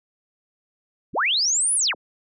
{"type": "linear two-way sweep", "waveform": "sine", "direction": "up then down", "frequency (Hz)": [40.57, 10390, 40.57], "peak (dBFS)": -18, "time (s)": [1.13, 1.95], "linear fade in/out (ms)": 50, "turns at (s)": 1.75, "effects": []}